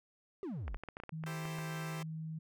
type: exponential sweep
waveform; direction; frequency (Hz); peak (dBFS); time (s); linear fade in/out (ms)
triangle; down; 420.7 to 34.65; -36; 0.43-0.77; 0
type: clicks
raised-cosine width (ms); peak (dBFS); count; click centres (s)
0.5; -29; 11; 0.68 / 0.745 / 0.836 / 0.887 / 0.969 / 1.001 / 1.036 / 1.093 / 1.238 / 1.454 / 1.586
type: tone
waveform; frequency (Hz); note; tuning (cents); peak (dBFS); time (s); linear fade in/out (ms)
sine; 159; D#3; +38; -39; 1.12-2.39; 10
type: chord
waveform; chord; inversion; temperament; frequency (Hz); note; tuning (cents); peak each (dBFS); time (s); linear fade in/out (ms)
10% pulse; A minor seventh; second; equal; 329.6 / 392 / 440 / 523.3; E4 / G4 / A4 / C5; 0 / 0 / 0 / 0; -41 / -39 / -45 / -40; 1.26-2.03; 5
effects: none